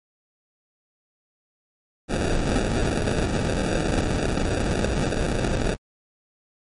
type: noise with sample-and-hold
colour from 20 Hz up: pink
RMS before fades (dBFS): -23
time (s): 2.08-5.77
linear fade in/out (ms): 50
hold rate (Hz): 1050
effects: MP3 48 kbps